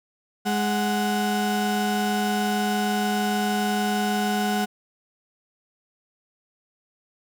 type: tone pair together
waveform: 35% pulse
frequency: 207.7 / 740.2 Hz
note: G#3 / F#5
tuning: 0 / 0 cents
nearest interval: octave + minor seventh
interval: 2200 cents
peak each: -22 / -24 dBFS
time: 0.45-4.66 s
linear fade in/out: 20 ms
effects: none